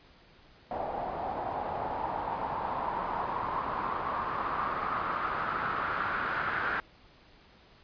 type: noise with low-pass filter sweep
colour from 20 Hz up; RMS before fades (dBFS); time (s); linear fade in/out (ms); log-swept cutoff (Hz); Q
white; -33; 0.71-6.8; 0; 740 to 1500; 4.6
effects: pink hiss -58 dBFS RMS until 7.83 s + resampled to 11025 Hz